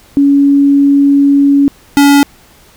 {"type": "tone pair in turn", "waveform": ["sine", "square"], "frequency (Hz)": [281.1, 283.5], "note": ["C#4", "C#4"], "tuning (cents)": [24, 39], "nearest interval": "unison", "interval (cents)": 15, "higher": "second", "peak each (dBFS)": -4, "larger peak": "neither", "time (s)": [[0.17, 1.68], [1.97, 2.23]], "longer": "first", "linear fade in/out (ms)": 0, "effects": ["pink hiss -43 dBFS RMS until 2.76 s"]}